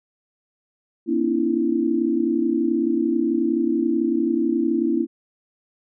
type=tone cluster; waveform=sine; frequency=237.4 / 274.9 / 302 / 333.4 Hz; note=A#3 / C#4 / D4 / E4; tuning=+32 / -14 / +48 / +20 cents; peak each=-24 / -25 / -26 / -21 dBFS; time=1.06-5.07 s; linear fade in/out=50 ms; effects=none